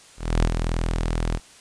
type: tone with ADSR envelope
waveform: sawtooth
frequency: 41.13 Hz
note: E1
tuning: 3 cents flat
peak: -12 dBFS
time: 0.17-1.4 s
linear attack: 260 ms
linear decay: 66 ms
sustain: -6 dB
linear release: 47 ms
effects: white hiss -49 dBFS RMS until 1.6 s + resampled to 22050 Hz